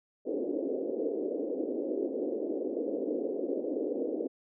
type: band-pass noise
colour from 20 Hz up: white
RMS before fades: -33 dBFS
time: 0.25-4.28 s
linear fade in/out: 20 ms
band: 260 to 520 Hz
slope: 48 dB/octave
effects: none